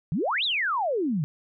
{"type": "exponential two-way sweep", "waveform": "sine", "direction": "up then down", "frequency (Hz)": [138.2, 4059, 138.2], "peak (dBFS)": -23, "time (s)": [0.12, 1.24], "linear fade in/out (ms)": 0, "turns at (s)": 0.44, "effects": []}